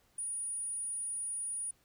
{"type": "tone", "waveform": "sine", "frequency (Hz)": 9610, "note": "D9", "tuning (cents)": 39, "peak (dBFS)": -35, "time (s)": [0.18, 1.71], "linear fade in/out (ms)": 5, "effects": ["pink hiss -70 dBFS RMS until 1.84 s"]}